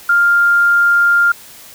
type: tone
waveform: sine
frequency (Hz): 1400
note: F6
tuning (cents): +4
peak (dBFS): -8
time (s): 0.09-1.32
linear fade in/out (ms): 5
effects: white hiss -38 dBFS RMS until 1.74 s